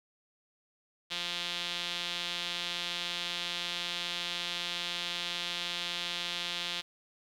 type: tone with band-pass filter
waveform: sawtooth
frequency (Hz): 174.61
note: F3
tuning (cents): 0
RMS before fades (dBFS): -36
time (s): 1.1-6.82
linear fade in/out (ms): 20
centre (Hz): 3500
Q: 3
effects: 10-bit